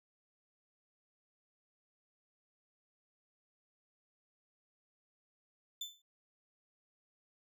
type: tone with exponential decay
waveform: 35% pulse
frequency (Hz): 3528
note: A7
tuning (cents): +4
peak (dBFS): -34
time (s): 5.81-6.02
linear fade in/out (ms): 5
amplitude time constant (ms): 45
effects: none